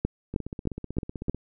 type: two click trains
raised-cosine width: 3 ms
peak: -21 / -11 dBFS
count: 17 / 5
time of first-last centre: 0.34-1.346 / 0.05-1.296 s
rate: 15.9 / 3.21 Hz
effects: none